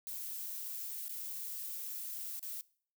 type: noise with dropouts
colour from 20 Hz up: violet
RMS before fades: -42 dBFS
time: 0.07-2.61 s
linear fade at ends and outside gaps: 0 ms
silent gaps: 1.082-1.094 / 2.394-2.428 s
effects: noise-tail reverb RT60 0.5 s tail -22 dB re dry